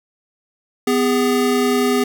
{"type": "tone pair together", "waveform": "square", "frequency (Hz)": [250.6, 407.5], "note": ["B3", "G#4"], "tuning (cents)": [25, -33], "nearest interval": "minor sixth", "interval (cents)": 842, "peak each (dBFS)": -18, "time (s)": [0.87, 2.04], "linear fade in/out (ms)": 5, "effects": []}